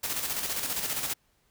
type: noise with tremolo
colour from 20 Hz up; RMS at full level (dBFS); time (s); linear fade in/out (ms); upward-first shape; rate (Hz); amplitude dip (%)
white; -30; 0.03-1.14; 10; square; 15; 45
effects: pink hiss -69 dBFS RMS until 1.5 s